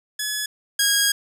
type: tone pair in turn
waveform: 10% pulse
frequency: 1700 / 1639.2 Hz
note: G#6 / G#6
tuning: +40 / -23 cents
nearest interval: minor second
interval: 63 cents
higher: first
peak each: -15 / -8 dBFS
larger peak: second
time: 0.19-0.46 / 0.79-1.12 s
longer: second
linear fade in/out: 5 ms
effects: none